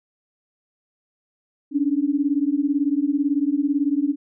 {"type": "beating tone pair", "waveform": "sine", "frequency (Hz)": [277.3, 295.3], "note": ["C#4", "D4"], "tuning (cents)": [1, 10], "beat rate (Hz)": 18, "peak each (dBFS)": [-21, -21], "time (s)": [1.71, 4.16], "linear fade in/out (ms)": 50, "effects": []}